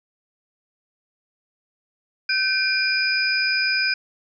sine tone cluster, 1538 / 2392 / 4970 Hz, G6 / D7 / D#8, -33 / +31 / -3 cents, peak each -23 dBFS, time 2.29-3.94 s, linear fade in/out 5 ms, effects none

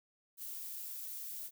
violet noise, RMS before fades -44 dBFS, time 0.37-1.51 s, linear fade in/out 50 ms, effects none

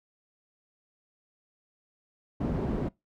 white low-pass noise, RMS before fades -30 dBFS, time 2.4-2.89 s, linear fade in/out 10 ms, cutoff 300 Hz, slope 12 dB/octave, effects noise-tail reverb RT60 0.2 s tail -23 dB re dry

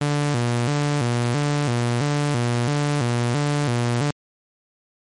sawtooth tone with vibrato, 132.3 Hz, C3, 20 cents sharp, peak -15 dBFS, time 0.01-4.11 s, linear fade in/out 5 ms, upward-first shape square, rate 1.5 Hz, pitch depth 170 cents each way, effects MP3 48 kbps

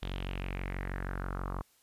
sawtooth tone with low-pass filter sweep, 46.25 Hz, F#1, in tune, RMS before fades -37 dBFS, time 0.02-1.62 s, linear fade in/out 10 ms, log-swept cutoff 3500 to 1100 Hz, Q 4.1, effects white hiss -67 dBFS RMS until 1.82 s + resampled to 32000 Hz

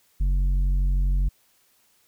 sine tone with tanh clipping, 46.25 Hz, F#1, in tune, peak -20 dBFS, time 0.2-1.29 s, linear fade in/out 10 ms, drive 7 dB, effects white hiss -63 dBFS RMS until 2.07 s

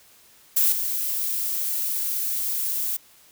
violet noise with level steps, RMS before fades -19 / -26 dBFS, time 0.56-2.97 s, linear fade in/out 10 ms, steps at 0.72 s, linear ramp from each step 5 ms, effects white hiss -54 dBFS RMS until 3.31 s

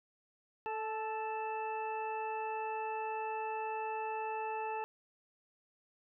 harmonic tone with a mistuned harmonic, 440 Hz, A4, in tune, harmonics 1 / 2 / 3 / 4 / 6, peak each -41 / -37 / -50 / -51 / -47 dBFS, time 0.66-4.84 s, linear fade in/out 0 ms, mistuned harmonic 2, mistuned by -18 cents, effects none

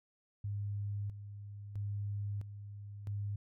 sine tone with tremolo, 101.9 Hz, G#2, 32 cents flat, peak -35 dBFS, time 0.44-3.36 s, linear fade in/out 5 ms, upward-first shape square, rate 0.76 Hz, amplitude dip 65%, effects none

